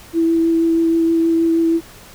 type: tone with vibrato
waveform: sine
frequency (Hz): 330.1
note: E4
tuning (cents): +2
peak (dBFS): -12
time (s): 0.13-1.81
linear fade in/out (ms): 50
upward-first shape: sine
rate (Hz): 6.3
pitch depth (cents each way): 10
effects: pink hiss -41 dBFS RMS until 2.14 s